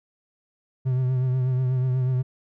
triangle tone with vibrato, 128.3 Hz, C3, 34 cents flat, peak -18 dBFS, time 0.85-2.23 s, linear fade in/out 20 ms, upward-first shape triangle, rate 8.2 Hz, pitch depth 45 cents each way, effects none

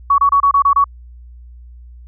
sine tone bursts, 1123 Hz, C#6, 22 cents sharp, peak -8 dBFS, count 7, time 0.1-0.842 s, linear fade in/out 5 ms, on 82 ms, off 28 ms, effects added 60 Hz sine -35 dBFS peak until 2.07 s

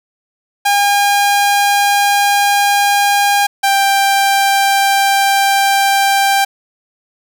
sawtooth tone pair in turn, 809 / 789.2 Hz, G#5 / G5, -46 / +11 cents, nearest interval unison, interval 43 cents, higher first, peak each -6 dBFS, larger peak neither, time 0.65-3.47 / 3.63-6.45 s, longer neither, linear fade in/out 10 ms, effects none

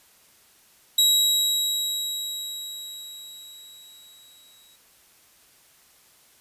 sawtooth tone with exponential decay, 3851 Hz, B7, 44 cents flat, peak -12 dBFS, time 0.98-4.76 s, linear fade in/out 5 ms, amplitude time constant 820 ms, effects white hiss -57 dBFS RMS until 6.4 s + resampled to 32000 Hz

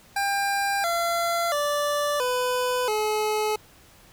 25% pulse tone with pitch steps, 798 / 682.8 / 584.2 / 499.8 / 427.6 Hz, G5 / F5 / D5 / B4 / A4, +31 / -39 / -9 / +21 / -49 cents, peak -19 dBFS, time 0.16-3.56 s, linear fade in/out 5 ms, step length 680 ms, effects pink hiss -53 dBFS RMS until 4.12 s

